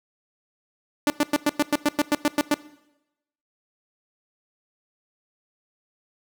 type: tone bursts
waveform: sawtooth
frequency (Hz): 294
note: D4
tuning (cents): +2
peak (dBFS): -13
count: 12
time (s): 1.07-2.542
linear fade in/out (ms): 2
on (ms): 31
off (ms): 100
effects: noise-tail reverb RT60 0.9 s tail -19 dB re dry